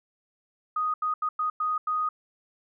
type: tone bursts at uneven times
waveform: sine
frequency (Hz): 1244.5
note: D#6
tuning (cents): 0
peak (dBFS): -24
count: 6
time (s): 0.76-0.94 / 1.02-1.14 / 1.22-1.29 / 1.39-1.5 / 1.6-1.78 / 1.87-2.09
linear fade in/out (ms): 5
effects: none